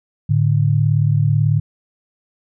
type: tone pair together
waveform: sine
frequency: 108.55 / 146.8 Hz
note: A2 / D3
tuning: -23 / 0 cents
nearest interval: perfect fourth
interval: 523 cents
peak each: -15 dBFS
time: 0.29-1.6 s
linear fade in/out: 10 ms
effects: none